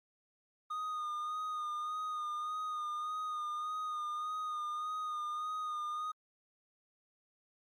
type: tone with vibrato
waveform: triangle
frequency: 1230 Hz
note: D#6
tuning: 20 cents flat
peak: -34 dBFS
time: 0.7-6.12 s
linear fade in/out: 10 ms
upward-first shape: sine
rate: 1.7 Hz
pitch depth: 30 cents each way
effects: Opus 48 kbps